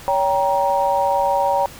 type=chord; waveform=sine; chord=G diminished; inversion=second; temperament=just; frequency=564.5 / 784 / 940.8 Hz; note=Db5 / G5 / Bb5; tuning=+31 / 0 / +16 cents; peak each=-20 / -20 / -19 dBFS; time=0.08-1.66 s; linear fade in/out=0 ms; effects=pink hiss -39 dBFS RMS until 1.79 s